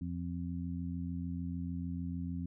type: harmonic tone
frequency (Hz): 86.7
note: F2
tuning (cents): -12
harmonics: 1 / 2 / 3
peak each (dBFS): -40 / -39 / -41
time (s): 0.01-2.46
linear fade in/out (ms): 5
effects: none